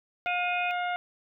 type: harmonic tone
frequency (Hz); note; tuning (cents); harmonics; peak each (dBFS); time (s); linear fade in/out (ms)
712; F5; +33; 1 / 2 / 3 / 4 / 5; -29 / -34 / -37 / -43 / -47; 0.26-0.96; 0
type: tone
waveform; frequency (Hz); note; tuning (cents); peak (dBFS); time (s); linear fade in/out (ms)
sine; 2489; D#7; 0; -30; 0.27-0.71; 0
effects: none